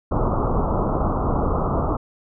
pink low-pass noise, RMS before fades -21 dBFS, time 0.11-1.97 s, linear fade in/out 10 ms, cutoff 1300 Hz, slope 96 dB/octave, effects none

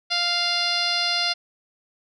10% pulse tone with low-pass filter, 698.5 Hz, F5, in tune, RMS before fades -23 dBFS, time 0.1-1.34 s, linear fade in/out 20 ms, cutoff 4800 Hz, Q 4.8, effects none

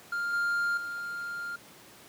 triangle tone with level steps, 1400 Hz, F6, 4 cents sharp, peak -27 / -24 / -32 dBFS, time 0.12-1.56 s, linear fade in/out 5 ms, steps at 0.33 / 0.77 s, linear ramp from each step 5 ms, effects pink hiss -52 dBFS RMS until 2.08 s + high-pass 150 Hz 12 dB/octave

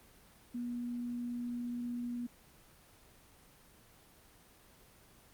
sine tone, 241.2 Hz, B3, 41 cents flat, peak -36 dBFS, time 0.54-2.27 s, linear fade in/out 10 ms, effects pink hiss -61 dBFS RMS until 5.33 s + Opus 24 kbps

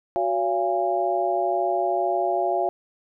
sine tone cluster, 369.6 / 564 / 686 / 819 Hz, F#4 / C#5 / F5 / G#5, -2 / +30 / -31 / -24 cents, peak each -27 / -28 / -23 / -28 dBFS, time 0.16-2.69 s, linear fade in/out 0 ms, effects none

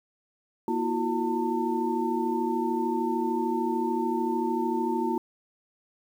sine tone cluster, 237.5 / 330.3 / 363.7 / 899 Hz, A#3 / E4 / F#4 / A5, +33 / +4 / -30 / +37 cents, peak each -30 dBFS, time 0.68-5.18 s, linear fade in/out 2 ms, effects 9-bit

